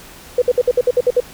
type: tone bursts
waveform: sine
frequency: 493.9 Hz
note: B4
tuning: in tune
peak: -9 dBFS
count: 9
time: 0.38-1.203 s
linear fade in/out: 5 ms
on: 39 ms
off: 59 ms
effects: pink hiss -39 dBFS RMS until 1.33 s